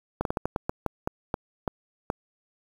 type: slowing click train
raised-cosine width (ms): 1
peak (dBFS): -12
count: 12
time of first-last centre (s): 0.21-2.101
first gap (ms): 42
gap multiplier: 1.26
effects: 7-bit